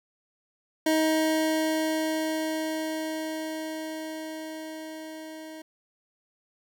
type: tone with level ramp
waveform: 25% pulse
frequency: 315.4 Hz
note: D#4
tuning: 24 cents sharp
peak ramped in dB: -17 to -36 dBFS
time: 0.86-5.62 s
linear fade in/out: 5 ms
effects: none